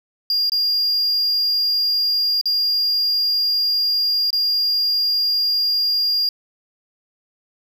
triangle tone with dropouts, 4815 Hz, D8, 42 cents sharp, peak -15 dBFS, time 0.3-6.29 s, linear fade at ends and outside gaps 2 ms, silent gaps 0.497-0.519 / 2.413-2.456 / 4.305-4.329 s, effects none

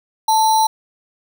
sine tone with sample-and-hold, 879 Hz, A5, 2 cents flat, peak -11 dBFS, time 0.28-0.67 s, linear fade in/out 5 ms, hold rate 4900 Hz, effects none

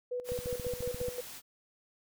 sine tone with tremolo, 493.9 Hz, B4, in tune, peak -32 dBFS, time 0.11-1.21 s, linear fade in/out 10 ms, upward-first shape square, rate 5.6 Hz, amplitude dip 70%
white noise, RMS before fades -46 dBFS, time 0.24-1.42 s, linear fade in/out 50 ms
click train, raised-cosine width 5 ms, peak -28 dBFS, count 12, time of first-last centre 0.32-1.084 s, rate 14.4 Hz
effects none

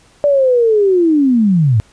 sine linear sweep, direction down, 587.3 to 100.4 Hz, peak -8 dBFS, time 0.24-1.8 s, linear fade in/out 0 ms, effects pink hiss -49 dBFS RMS until 1.92 s + resampled to 22050 Hz

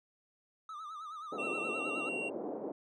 triangle tone with vibrato, 1244.5 Hz, D#6, in tune, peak -40 dBFS, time 0.69-2.09 s, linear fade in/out 2 ms, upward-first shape sine, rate 9.5 Hz, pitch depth 96 cents each way
pink band-pass noise, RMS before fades -40 dBFS, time 1.32-2.72 s, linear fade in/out 5 ms, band 270 to 660 Hz, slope 24 dB/octave
triangle tone with pitch glide, 2720 to 2750 Hz, F7 to F7, -46 to -27 cents, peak -35 dBFS, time 1.38-2.3 s, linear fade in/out 20 ms, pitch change +19 cents, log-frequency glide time 1.65-1.91 s
effects resampled to 24000 Hz

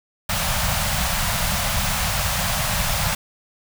pink band-stop noise, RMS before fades -22 dBFS, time 0.29-3.15 s, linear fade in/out 5 ms, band 200 to 570 Hz, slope 48 dB/octave, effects none

